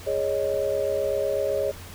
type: chord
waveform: sine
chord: Ab suspended fourth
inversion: none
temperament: equal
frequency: 415.3 / 554.4 / 622.3 Hz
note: Ab4 / Db5 / Eb5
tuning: 0 / 0 / 0 cents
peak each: -28 / -25 / -28 dBFS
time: 0.06-1.72 s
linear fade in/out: 20 ms
effects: added 88 Hz sine -43 dBFS peak until 1.94 s + pink hiss -43 dBFS RMS until 1.94 s